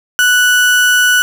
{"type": "tone", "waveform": "35% pulse", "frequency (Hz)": 1480, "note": "F#6", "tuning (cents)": 0, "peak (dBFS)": -6, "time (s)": [0.19, 1.22], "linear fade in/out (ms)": 0, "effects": []}